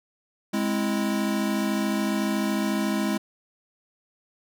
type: chord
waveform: square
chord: Ab augmented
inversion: none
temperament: equal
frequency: 207.7 / 261.6 / 329.6 Hz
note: Ab3 / C4 / E4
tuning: 0 / 0 / 0 cents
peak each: -26 / -31 / -30 dBFS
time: 0.53-3.18 s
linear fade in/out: 10 ms
effects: none